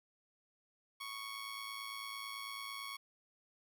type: tone with amplitude modulation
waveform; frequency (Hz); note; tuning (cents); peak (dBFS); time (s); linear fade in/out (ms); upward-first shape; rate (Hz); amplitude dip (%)
15% pulse; 1108.7; C#6; 0; -34; 1-2.97; 10; sine; 109; 55
effects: none